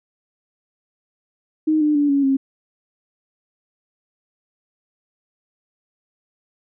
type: tone with pitch steps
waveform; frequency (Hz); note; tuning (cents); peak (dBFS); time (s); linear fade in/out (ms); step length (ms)
sine; 311.1 / 300.3 / 289.9 / 279.9 / 270.2; D#4 / D4 / D4 / C#4 / C#4; 0 / +39 / -22 / +17 / -44; -14; 1.67-2.37; 10; 140
effects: none